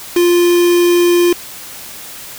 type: tone with quantisation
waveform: triangle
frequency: 349.2 Hz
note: F4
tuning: in tune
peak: -6 dBFS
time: 0.16-1.33 s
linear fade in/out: 5 ms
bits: 3
effects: white hiss -31 dBFS RMS until 2.38 s